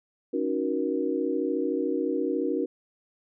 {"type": "chord", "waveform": "sine", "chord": "D# minor seventh", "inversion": "third", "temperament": "equal with one note detuned", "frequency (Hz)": [277.2, 311.1, 370, 473.5], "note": ["C#4", "D#4", "F#4", "A#4"], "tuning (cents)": [0, 0, 0, 27], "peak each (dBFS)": -30, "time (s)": [0.33, 2.66], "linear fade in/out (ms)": 10, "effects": []}